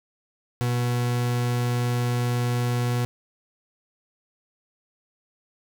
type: tone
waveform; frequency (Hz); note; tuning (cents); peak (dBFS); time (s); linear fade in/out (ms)
40% pulse; 121.7; B2; -25; -21; 0.61-3.05; 0
effects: none